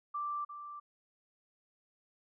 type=tone with echo; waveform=sine; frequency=1174.7 Hz; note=D6; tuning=in tune; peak=-34 dBFS; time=0.14-0.45 s; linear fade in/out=10 ms; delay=350 ms; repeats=1; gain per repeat=-9 dB; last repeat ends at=0.8 s; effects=none